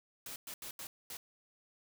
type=noise bursts at uneven times; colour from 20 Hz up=white; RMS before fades=-45 dBFS; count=5; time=0.26-0.36 / 0.47-0.54 / 0.62-0.71 / 0.79-0.87 / 1.1-1.17 s; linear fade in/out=2 ms; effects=none